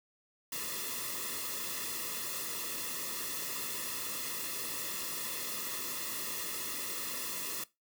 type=noise with comb filter; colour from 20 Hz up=white; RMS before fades=-38 dBFS; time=0.52-7.64 s; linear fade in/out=5 ms; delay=1.3 ms; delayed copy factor=-0.9; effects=noise-tail reverb RT60 0.2 s tail -19 dB re dry